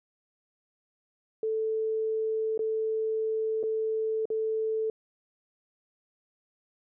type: tone with dropouts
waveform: sine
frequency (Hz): 440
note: A4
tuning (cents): 0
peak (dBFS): -26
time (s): 1.43-4.9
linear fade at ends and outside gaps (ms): 2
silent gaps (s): 2.577-2.592 / 3.63-3.636 / 4.255-4.302
effects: none